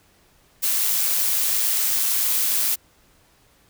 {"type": "noise with amplitude modulation", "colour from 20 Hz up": "blue", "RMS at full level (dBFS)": -20, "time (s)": [0.62, 2.76], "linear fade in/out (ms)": 20, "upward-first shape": "sine", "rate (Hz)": 107, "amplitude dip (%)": 25, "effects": ["pink hiss -58 dBFS RMS until 3.69 s"]}